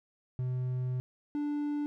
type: tone pair in turn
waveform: triangle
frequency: 126.8 / 293.3 Hz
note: B2 / D4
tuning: +46 / -2 cents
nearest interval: octave + minor third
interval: 1452 cents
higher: second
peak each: -28 dBFS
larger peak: neither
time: 0.39-1 / 1.35-1.86 s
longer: first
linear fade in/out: 0 ms
effects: none